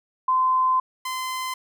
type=tone pair in turn; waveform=sine / sawtooth; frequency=1031 / 1031 Hz; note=C6 / C6; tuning=-26 / -26 cents; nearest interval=unison; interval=0 cents; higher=neither; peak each=-17 / -23 dBFS; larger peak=first; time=0.28-0.8 / 1.05-1.54 s; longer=first; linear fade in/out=5 ms; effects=none